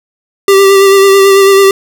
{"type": "tone with vibrato", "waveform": "square", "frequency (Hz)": 392, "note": "G4", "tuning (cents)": 0, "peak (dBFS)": -3, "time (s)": [0.48, 1.71], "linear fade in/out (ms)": 2, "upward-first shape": "sine", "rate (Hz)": 9.1, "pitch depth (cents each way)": 23, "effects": []}